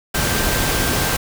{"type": "tone in noise", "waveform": "sine", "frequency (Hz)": 1568, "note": "G6", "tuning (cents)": 0, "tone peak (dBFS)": -28, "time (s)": [0.14, 1.17], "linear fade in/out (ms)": 10, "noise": "pink", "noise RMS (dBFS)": -19, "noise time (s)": [0.14, 1.17], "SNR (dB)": -12, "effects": []}